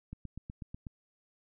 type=click train; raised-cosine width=5 ms; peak=-29 dBFS; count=7; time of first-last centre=0.13-0.868 s; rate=8.13 Hz; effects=none